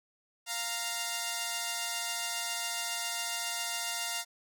5% pulse tone pair together, 698.5 / 928.9 Hz, F5 / A#5, 0 / -6 cents, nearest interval perfect fourth, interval 494 cents, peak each -24 dBFS, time 0.46-4.25 s, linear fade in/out 50 ms, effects none

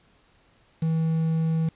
triangle tone with quantisation, 161.6 Hz, E3, 34 cents flat, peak -19 dBFS, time 0.82-1.69 s, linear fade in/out 5 ms, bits 7, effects pink hiss -61 dBFS RMS until 1.75 s + resampled to 8000 Hz

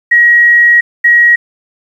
sine tone pair in turn, 1900 / 1900 Hz, A#6 / A#6, +33 / +33 cents, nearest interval unison, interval 0 cents, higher neither, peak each -3 dBFS, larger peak neither, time 0.11-0.81 / 1.04-1.36 s, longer first, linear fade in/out 10 ms, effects 7-bit

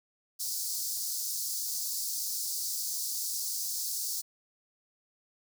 pink high-pass noise, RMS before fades -34 dBFS, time 0.39-4.22 s, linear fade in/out 20 ms, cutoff 4600 Hz, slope 48 dB/octave, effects none

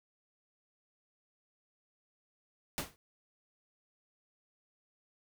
pink noise with exponential decay, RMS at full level -32 dBFS, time 2.78-2.96 s, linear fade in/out 0 ms, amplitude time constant 38 ms, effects none

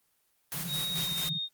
white noise with tremolo, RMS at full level -35 dBFS, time 0.52-1.29 s, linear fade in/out 0 ms, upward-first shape square, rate 4.6 Hz, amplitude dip 40%
pink band-pass noise, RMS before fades -41 dBFS, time 0.54-1.39 s, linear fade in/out 10 ms, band 140 to 180 Hz, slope 96 dB/octave
sine tone with pitch glide, 3774 to 3696 Hz, A#7 to A#7, +21 to -16 cents, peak -31 dBFS, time 0.67-1.49 s, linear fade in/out 50 ms, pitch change -37 cents, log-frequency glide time 0.91-1.15 s
effects white hiss -72 dBFS RMS until 1.53 s + Opus 24 kbps

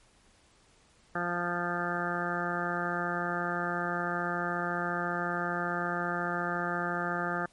harmonic tone, 174.61 Hz, F3, in tune, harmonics 1 / 2 / 3 / 4 / 5 / 7 / 8 / 9 / 10, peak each -37 / -38 / -40 / -37 / -40 / -36 / -38 / -37 / -40 dBFS, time 1.15-7.46 s, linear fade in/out 5 ms, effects pink hiss -63 dBFS RMS until 7.52 s + MP3 48 kbps

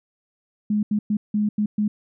sine tone bursts at uneven times, 209.8 Hz, G#3, 18 cents sharp, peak -18 dBFS, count 6, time 0.7-0.83 / 0.91-0.99 / 1.1-1.17 / 1.34-1.49 / 1.58-1.66 / 1.78-1.88 s, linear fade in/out 5 ms, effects none

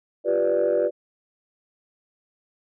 sine chord, G dominant seventh, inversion third, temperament equal, 349.2 / 392 / 493.9 / 587.3 Hz, F4 / G4 / B4 / D5, 0 / 0 / 0 / 0 cents, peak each -26 / -25 / -22 / -21 dBFS, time 0.24-0.91 s, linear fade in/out 50 ms, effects tanh soft clip ceiling -13 dBFS

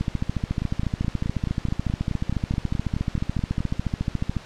two click trains, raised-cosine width 5 ms, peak -13 / -11 dBFS, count 15 / 62, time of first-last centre 0.62-3.605 / 0.01-4.367 s, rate 4.69 / 14 Hz, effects pink hiss -43 dBFS RMS until 4.45 s + low-pass 5000 Hz 12 dB/octave

